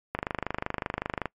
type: click train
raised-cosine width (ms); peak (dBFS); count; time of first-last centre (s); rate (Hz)
0.5; -13; 29; 0.15-1.257; 25.3
effects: noise-tail reverb RT60 0.1 s tail -24 dB re dry + MP3 64 kbps

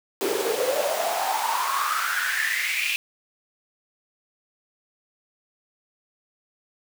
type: noise with high-pass filter sweep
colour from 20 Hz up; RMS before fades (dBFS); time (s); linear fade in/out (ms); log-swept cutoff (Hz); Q
pink; -25; 0.21-2.96; 0; 370 to 2600; 8.5
effects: none

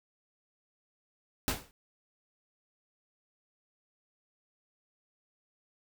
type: noise with exponential decay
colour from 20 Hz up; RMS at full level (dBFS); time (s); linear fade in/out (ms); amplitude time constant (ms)
pink; -27; 1.48-1.71; 0; 49
effects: none

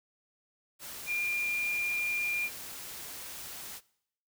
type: tone in noise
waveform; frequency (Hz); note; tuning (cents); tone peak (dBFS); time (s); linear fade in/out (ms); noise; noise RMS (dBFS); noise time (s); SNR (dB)
sine; 2402; D7; +38; -29; 1.06-2.5; 50; white; -43; 0.79-3.81; +11
effects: noise-tail reverb RT60 0.7 s tail -21 dB re dry

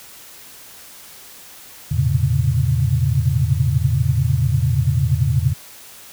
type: tone cluster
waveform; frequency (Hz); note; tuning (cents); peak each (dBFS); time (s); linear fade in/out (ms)
sine; 84.1 / 108.8 / 121.2 / 133 / 141.7; E2 / A2 / B2 / C3 / C#3; +35 / -19 / -32 / +29 / +38; -21; 1.91-5.54; 10
effects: white hiss -41 dBFS RMS until 6.12 s

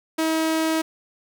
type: tone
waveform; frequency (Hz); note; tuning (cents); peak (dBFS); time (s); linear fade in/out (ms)
sawtooth; 320; D#4; +49; -16; 0.18-0.82; 10
effects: none

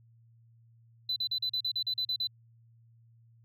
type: tone bursts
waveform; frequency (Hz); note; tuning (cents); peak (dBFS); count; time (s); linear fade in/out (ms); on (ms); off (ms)
sine; 4010; B7; +26; -27; 11; 1.09-2.272; 5; 72; 39
effects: tanh soft clip ceiling -25 dBFS + added 115 Hz sine -58 dBFS peak until 3.44 s

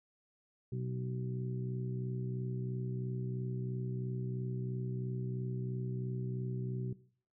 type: harmonic tone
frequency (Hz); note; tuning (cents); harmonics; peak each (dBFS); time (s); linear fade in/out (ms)
63; B1; +35; 2 / 3 / 4 / 5 / 6; -36 / -43 / -53 / -54 / -45; 0.72-6.93; 5
effects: noise-tail reverb RT60 0.5 s tail -18 dB re dry

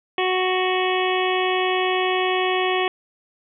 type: harmonic tone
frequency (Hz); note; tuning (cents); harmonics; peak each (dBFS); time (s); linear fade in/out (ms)
369.9; F#4; 0; 1 / 2 / 3 / 5 / 6 / 7 / 8 / 9; -22 / -25 / -27 / -29 / -30 / -30 / -31 / -32; 0.18-2.88; 2
effects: none

